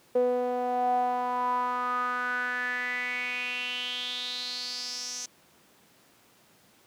sawtooth tone with band-pass filter sweep, 247.8 Hz, B3, 6 cents sharp, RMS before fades -30 dBFS, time 0.15-5.26 s, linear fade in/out 5 ms, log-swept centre 510 to 6100 Hz, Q 6.9, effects pink hiss -60 dBFS RMS until 6.86 s + high-pass 150 Hz 12 dB/octave

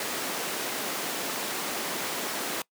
pink high-pass noise, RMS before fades -32 dBFS, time 0-2.62 s, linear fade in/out 2 ms, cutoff 270 Hz, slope 12 dB/octave, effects noise-tail reverb RT60 0.1 s tail -22 dB re dry + high-pass 150 Hz 12 dB/octave

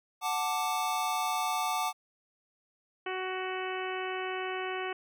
square chord, D major, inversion first, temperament equal, 740 / 880 / 1174.7 Hz, F#5 / A5 / D6, 0 / 0 / 0 cents, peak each -34 dBFS, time 0.21-1.93 s, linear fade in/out 50 ms
harmonic tone, 373.1 Hz, F#4, 14 cents sharp, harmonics 1 / 2 / 3 / 4 / 5 / 6 / 7 / 8, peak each -36 / -39 / -41 / -42 / -43 / -44 / -44 / -45 dBFS, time 3.06-4.93 s, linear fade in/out 5 ms
effects none

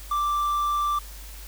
triangle tone, 1174.7 Hz, D6, in tune, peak -20 dBFS, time 0.11-0.99 s, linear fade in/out 5 ms, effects added 50 Hz sine -39 dBFS peak until 1.47 s + white hiss -45 dBFS RMS until 1.47 s

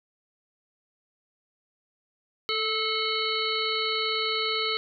harmonic tone with a mistuned harmonic, 435 Hz, A4, 20 cents flat, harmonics 1 / 3 / 5 / 7 / 9 / 10, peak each -32 / -32 / -32 / -32 / -32 / -32 dBFS, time 2.49-4.77 s, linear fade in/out 0 ms, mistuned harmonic 1, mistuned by +22 cents, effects none

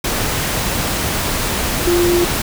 sine tone in noise, 348.4 Hz, F4, 4 cents flat, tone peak -12 dBFS, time 1.87-2.25 s, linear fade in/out 5 ms, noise pink, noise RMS -19 dBFS, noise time 0.04-2.42 s, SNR +4 dB, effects none

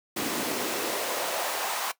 pink noise with high-pass filter sweep, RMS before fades -30 dBFS, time 0.16-1.92 s, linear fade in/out 10 ms, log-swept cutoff 250 to 890 Hz, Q 1.8, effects noise-tail reverb RT60 0.1 s tail -17 dB re dry

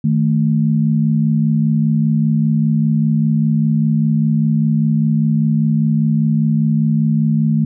sine tone pair together, 155.56 / 220.6 Hz, D#3 / A3, 0 / +5 cents, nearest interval tritone, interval 605 cents, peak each -14 / -15 dBFS, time 0.04-7.65 s, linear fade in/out 5 ms, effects none

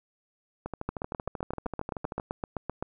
two click trains, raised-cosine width 1 ms, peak -20 / -17 dBFS, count 21 / 16, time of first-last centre 0.66-2.198 / 0.89-2.825 s, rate 13 / 7.75 Hz, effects none

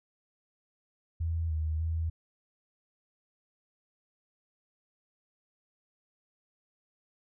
sine tone with pitch steps, 82.4 / 78.5 / 81.4 Hz, E2 / D#2 / E2, 0 / +16 / -21 cents, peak -28 dBFS, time 1.2-2.1 s, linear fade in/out 10 ms, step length 300 ms, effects none

